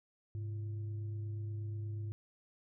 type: tone with frequency modulation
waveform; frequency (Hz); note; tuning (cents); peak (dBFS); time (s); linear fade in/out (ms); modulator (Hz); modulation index
sine; 103.83; G#2; 0; -37; 0.35-2.12; 0; 236; 0.27
effects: none